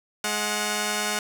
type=tone pair together; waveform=5% pulse; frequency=210 / 729.6 Hz; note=G#3 / F#5; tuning=+19 / -24 cents; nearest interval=octave + minor seventh; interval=2157 cents; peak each=-16 dBFS; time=0.24-1.19 s; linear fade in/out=2 ms; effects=none